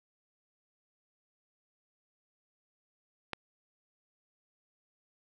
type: click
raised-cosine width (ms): 0.3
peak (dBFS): -18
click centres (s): 3.333
effects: none